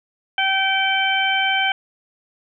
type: harmonic tone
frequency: 773 Hz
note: G5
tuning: 24 cents flat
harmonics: 1 / 2 / 3 / 4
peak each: -22 / -22 / -22 / -22 dBFS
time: 0.38-1.72 s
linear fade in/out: 2 ms
effects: none